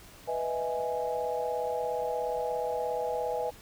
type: chord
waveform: sine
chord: E major seventh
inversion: second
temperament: equal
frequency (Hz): 493.9 / 622.3 / 659.3 / 830.6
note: B4 / D#5 / E5 / G#5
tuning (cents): 0 / 0 / 0 / 0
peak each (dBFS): -32 / -36 / -37 / -34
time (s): 0.27-3.51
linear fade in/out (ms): 20
effects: pink hiss -52 dBFS RMS until 3.61 s